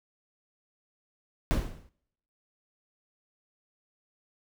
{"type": "noise with exponential decay", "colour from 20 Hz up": "brown", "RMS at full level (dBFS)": -21, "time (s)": [1.51, 1.89], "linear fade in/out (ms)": 0, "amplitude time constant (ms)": 82, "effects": ["noise-tail reverb RT60 0.8 s tail -25 dB re dry"]}